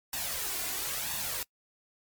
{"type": "noise with flanger", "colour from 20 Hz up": "white", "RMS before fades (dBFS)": -34, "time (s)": [0.13, 1.43], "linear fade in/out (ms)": 2, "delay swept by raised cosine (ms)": [1.1, 2.9], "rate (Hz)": 1, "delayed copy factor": 0.6, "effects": ["noise-tail reverb RT60 0.1 s tail -24 dB re dry", "MP3 96 kbps"]}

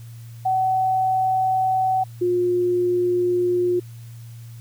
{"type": "tone pair in turn", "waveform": "sine", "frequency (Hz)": [755, 356.3], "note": ["F#5", "F4"], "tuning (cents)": [35, 35], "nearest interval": "octave + minor second", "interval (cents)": 1300, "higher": "first", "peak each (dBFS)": -17, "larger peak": "neither", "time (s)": [[0.45, 2.04], [2.21, 3.8]], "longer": "neither", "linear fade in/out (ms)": 10, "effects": ["added 116 Hz sine -36 dBFS peak until 4.6 s", "white hiss -53 dBFS RMS until 4.6 s"]}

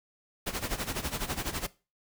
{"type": "noise with tremolo", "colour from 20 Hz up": "pink", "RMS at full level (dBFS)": -31, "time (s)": [0.46, 1.67], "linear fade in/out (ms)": 10, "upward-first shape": "sine", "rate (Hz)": 12, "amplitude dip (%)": 80, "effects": ["noise-tail reverb RT60 0.3 s tail -19 dB re dry"]}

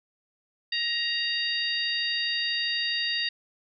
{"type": "harmonic tone with a mistuned harmonic", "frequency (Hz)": 932.3, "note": "A#5", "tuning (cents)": 0, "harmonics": [2, 3, 4, 5], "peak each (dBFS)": [-31, -31, -31, -31], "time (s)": [0.72, 3.29], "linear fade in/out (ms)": 5, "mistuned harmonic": 2, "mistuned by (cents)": 17, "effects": []}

